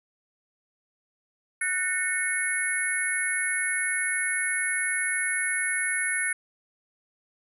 sine tone cluster, 1485 / 1814 / 2198 / 10620 Hz, F#6 / A#6 / C#7 / E9, +6 / -48 / -15 / +12 cents, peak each -30 dBFS, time 1.61-6.33 s, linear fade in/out 5 ms, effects none

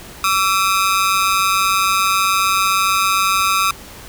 sawtooth ring-modulated tone, 1244.5 Hz, D#6, in tune, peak -7 dBFS, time 0.24-3.71 s, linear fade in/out 2 ms, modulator 96.6 Hz, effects pink hiss -37 dBFS RMS until 4.08 s

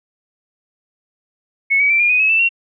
sine tone with pitch steps, 2200 / 2270 / 2342 / 2416 / 2492 / 2571 / 2653 / 2737 Hz, C#7 / C#7 / D7 / D7 / D#7 / E7 / E7 / F7, -14 / +41 / -5 / +48 / +2 / -44 / +10 / -36 cents, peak -11 dBFS, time 1.7-2.492 s, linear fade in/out 20 ms, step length 99 ms, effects none

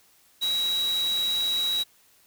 sine tone in noise, 3868 Hz, B7, 37 cents flat, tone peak -23 dBFS, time 0.41-1.84 s, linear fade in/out 20 ms, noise white, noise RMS -37 dBFS, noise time 0.41-1.84 s, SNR +11 dB, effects white hiss -60 dBFS RMS until 2.26 s

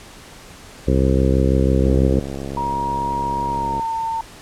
harmonic tone, 66.1 Hz, C2, 18 cents sharp, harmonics 1 / 2 / 3 / 4 / 5 / 6 / 7 / 8, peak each -17 / -20 / -22 / -23 / -24 / -25 / -25 / -26 dBFS, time 0.87-2.2 s, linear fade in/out 10 ms
click train, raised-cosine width 2 ms, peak -15 dBFS, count 133, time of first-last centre 1.86-3.795 s, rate 68.2 Hz
sine tone with pitch glide, 947 to 904.2 Hz, A#5 to A5, +27 to +47 cents, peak -20 dBFS, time 2.57-4.21 s, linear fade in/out 2 ms, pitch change -80 cents, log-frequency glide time 3.47-3.88 s
effects pink hiss -41 dBFS RMS until 4.41 s + low-pass 10000 Hz 12 dB/octave

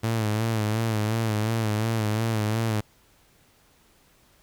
sawtooth tone with vibrato, 110 Hz, A2, in tune, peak -19 dBFS, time 0.03-2.81 s, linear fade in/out 10 ms, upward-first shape sine, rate 2.8 Hz, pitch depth 68 cents each way, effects pink hiss -60 dBFS RMS until 4.42 s

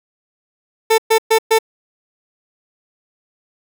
30% pulse tone bursts, 445.6 Hz, A4, 22 cents sharp, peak -7 dBFS, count 4, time 0.9-1.588 s, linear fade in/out 10 ms, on 82 ms, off 120 ms, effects none

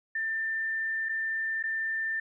sine tone with dropouts, 1788 Hz, A6, 27 cents sharp, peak -28 dBFS, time 0.15-2.2 s, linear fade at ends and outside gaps 5 ms, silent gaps 1.088-1.092 / 1.628-1.637 s, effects none

